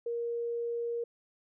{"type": "tone", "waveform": "sine", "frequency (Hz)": 470, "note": "A#4", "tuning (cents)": 14, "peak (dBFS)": -31, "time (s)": [0.06, 1.04], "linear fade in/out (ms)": 5, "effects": []}